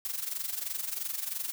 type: noise with amplitude modulation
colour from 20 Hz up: blue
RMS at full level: -32 dBFS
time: 0.05-1.52 s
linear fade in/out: 0 ms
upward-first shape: sine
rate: 23 Hz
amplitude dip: 75%
effects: none